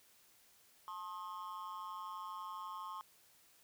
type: tone with amplitude modulation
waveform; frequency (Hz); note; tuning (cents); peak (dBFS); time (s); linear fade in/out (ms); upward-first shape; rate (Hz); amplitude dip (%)
triangle; 1068; C6; +35; -37; 0.88-3.01; 0; sine; 188; 100
effects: white hiss -67 dBFS RMS until 3.63 s